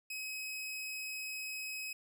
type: tone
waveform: sawtooth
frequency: 2545 Hz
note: D#7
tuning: 39 cents sharp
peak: -36 dBFS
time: 0.1-1.93 s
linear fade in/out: 5 ms
effects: none